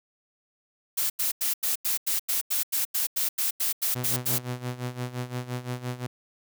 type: noise bursts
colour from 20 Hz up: blue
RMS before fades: -26 dBFS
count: 16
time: 0.97-4.385 s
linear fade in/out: 10 ms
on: 130 ms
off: 89 ms
type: tone with tremolo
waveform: sawtooth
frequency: 124.3 Hz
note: B2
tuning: 12 cents sharp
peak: -24 dBFS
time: 3.95-6.07 s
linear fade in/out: 10 ms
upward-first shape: sine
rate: 5.8 Hz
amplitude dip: 80%
effects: none